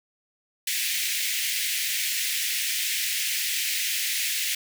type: high-pass noise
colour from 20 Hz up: pink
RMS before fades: -27 dBFS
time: 0.67-4.55 s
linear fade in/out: 5 ms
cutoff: 1900 Hz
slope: 48 dB/octave
effects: none